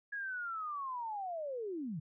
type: linear sweep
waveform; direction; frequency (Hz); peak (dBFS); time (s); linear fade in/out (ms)
sine; down; 1677 to 138.59; -37; 0.12-2; 10
effects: none